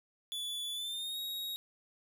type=tone with pitch glide; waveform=45% pulse; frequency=3449 to 3783 Hz; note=A7 to A#7; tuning=-35 to +25 cents; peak=-36 dBFS; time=0.32-1.56 s; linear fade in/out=0 ms; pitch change=+160 cents; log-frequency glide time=0.73-1.19 s; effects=none